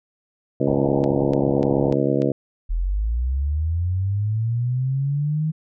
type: harmonic tone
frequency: 69.3 Hz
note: C#2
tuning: in tune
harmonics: 2 / 3 / 4 / 5 / 6 / 7 / 8 / 9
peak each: -24 / -27 / -23 / -24 / -29 / -24 / -29 / -29 dBFS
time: 0.6-2.32 s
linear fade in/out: 5 ms
type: low-pass noise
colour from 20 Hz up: white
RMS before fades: -29 dBFS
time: 0.67-1.94 s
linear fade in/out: 5 ms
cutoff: 900 Hz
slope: 96 dB/octave
type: click train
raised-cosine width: 0.2 ms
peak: -20 dBFS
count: 5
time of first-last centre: 1.04-2.22 s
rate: 3.39 Hz
type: linear sweep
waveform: sine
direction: up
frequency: 39 to 158.7 Hz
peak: -19 dBFS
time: 2.69-5.52 s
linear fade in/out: 20 ms
effects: none